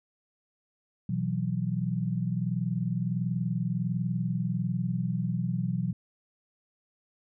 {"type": "chord", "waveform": "sine", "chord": "B suspended fourth", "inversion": "none", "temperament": "equal", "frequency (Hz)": [123.47, 164.81, 185], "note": ["B2", "E3", "F#3"], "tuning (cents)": [0, 0, 0], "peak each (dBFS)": [-31, -31, -31], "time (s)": [1.09, 5.93], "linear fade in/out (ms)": 5, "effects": []}